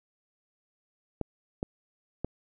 clicks, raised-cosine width 2 ms, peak -17 dBFS, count 3, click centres 1.213 / 1.629 / 2.246 s, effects none

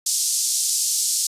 white band-pass noise, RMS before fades -22 dBFS, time 0.06-1.27 s, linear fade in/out 5 ms, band 4900 to 9400 Hz, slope 24 dB/octave, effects resampled to 32000 Hz

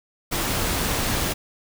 pink noise, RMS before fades -24 dBFS, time 0.31-1.34 s, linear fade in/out 20 ms, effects none

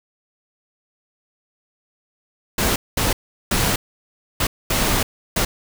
pink noise bursts at uneven times, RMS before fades -19 dBFS, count 6, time 2.58-2.76 / 2.97-3.13 / 3.51-3.76 / 4.4-4.47 / 4.7-5.03 / 5.36-5.45 s, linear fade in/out 5 ms, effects none

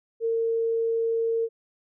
sine tone, 456.3 Hz, A#4, 37 cents flat, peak -22 dBFS, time 0.2-1.49 s, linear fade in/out 50 ms, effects none

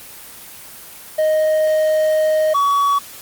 triangle tone pair in turn, 622.3 / 1130.2 Hz, D#5 / C#6, 0 / +33 cents, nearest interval minor seventh, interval 1033 cents, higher second, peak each -11 dBFS, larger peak neither, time 1.18-2.54 / 2.54-2.99 s, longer first, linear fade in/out 10 ms, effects white hiss -37 dBFS RMS until 3.21 s + Opus 24 kbps

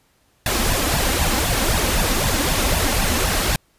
pink noise with flanger, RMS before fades -19 dBFS, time 0.46-3.56 s, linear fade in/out 2 ms, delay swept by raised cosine 1.1 to 3.9 ms, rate 3.9 Hz, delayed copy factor +0.65, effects pink hiss -61 dBFS RMS until 3.78 s + resampled to 32000 Hz

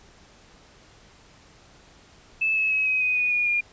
sine tone with pitch steps, 2619 / 2589 / 2559 / 2530 / 2501 / 2472 / 2444 / 2416 Hz, E7 / E7 / D#7 / D#7 / D#7 / D#7 / D#7 / D7, -12 / -32 / +48 / +28 / +8 / -12 / -32 / +48 cents, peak -20 dBFS, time 2.41-3.61 s, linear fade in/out 10 ms, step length 150 ms, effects pink hiss -53 dBFS RMS until 3.72 s + resampled to 16000 Hz

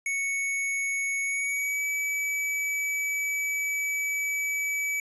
square tone with pitch glide, 2217 to 2291 Hz, C#7 to D7, 0 to -44 cents, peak -27 dBFS, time 0.06-5 s, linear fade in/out 2 ms, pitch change +56 cents, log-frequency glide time 1.23-1.84 s, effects resampled to 32000 Hz

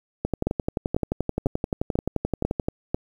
two click trains, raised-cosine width 2 ms, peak -9 / -10 dBFS, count 6 / 29, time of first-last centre 0.47-2.945 / 0.25-2.685 s, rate 2.02 / 11.5 Hz, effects 8-bit

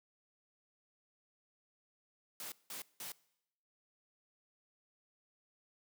white noise bursts, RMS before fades -45 dBFS, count 3, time 2.4-3.12 s, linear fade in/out 2 ms, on 120 ms, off 180 ms, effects noise-tail reverb RT60 0.8 s tail -22 dB re dry + high-pass 150 Hz 12 dB/octave

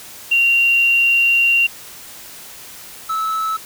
sine / triangle tone pair in turn, 2763 / 1304 Hz, F7 / E6, -19 / -19 cents, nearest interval octave + minor second, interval 1300 cents, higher first, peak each -11 / -16 dBFS, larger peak first, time 0.31-1.67 / 3.09-3.57 s, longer first, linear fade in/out 10 ms, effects white hiss -37 dBFS RMS until 3.65 s

